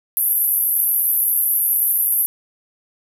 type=band-pass noise; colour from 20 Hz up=white; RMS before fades=-18 dBFS; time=0.17-2.26 s; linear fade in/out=0 ms; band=11000 to 13000 Hz; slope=96 dB/octave; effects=none